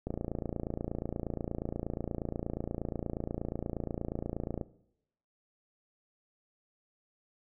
click train, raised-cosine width 2 ms, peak -21 dBFS, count 130, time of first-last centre 0.07-4.612 s, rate 28.4 Hz, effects noise-tail reverb RT60 0.8 s tail -18 dB re dry

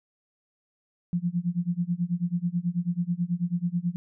sine tone with tremolo, 174.61 Hz, F3, in tune, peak -21 dBFS, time 1.13-3.96 s, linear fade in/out 0 ms, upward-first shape sine, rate 9.2 Hz, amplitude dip 95%, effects none

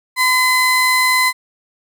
35% pulse tone pair together, 1018 / 2036 Hz, C6 / C7, -48 / -48 cents, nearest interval octave, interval 1200 cents, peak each -14 dBFS, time 0.16-1.33 s, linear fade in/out 50 ms, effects none

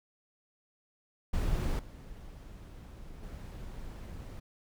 brown noise with level steps, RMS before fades -31 / -47 / -43 dBFS, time 1.33-4.4 s, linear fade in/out 10 ms, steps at 1.79 / 3.23 s, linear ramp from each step 2 ms, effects none

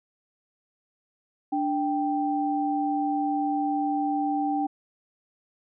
sine tone pair together, 293.7 / 784.1 Hz, D4 / G5, 0 / 0 cents, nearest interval octave + perfect fourth, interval 1700 cents, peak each -26 dBFS, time 1.52-4.67 s, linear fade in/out 10 ms, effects none

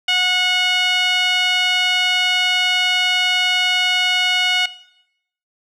sawtooth tone with band-pass filter, 730 Hz, F#5, 24 cents flat, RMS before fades -17 dBFS, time 0.08-4.66 s, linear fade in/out 5 ms, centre 2800 Hz, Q 3.7, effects noise-tail reverb RT60 0.8 s tail -18 dB re dry

